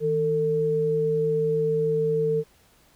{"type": "tone pair together", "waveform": "sine", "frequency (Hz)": [158.53, 448.4], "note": ["D#3", "A4"], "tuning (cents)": [33, 33], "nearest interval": "octave + tritone", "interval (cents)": 1800, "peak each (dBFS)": [-28, -21], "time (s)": [0, 2.44], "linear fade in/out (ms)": 50, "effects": ["pink hiss -59 dBFS RMS until 2.95 s"]}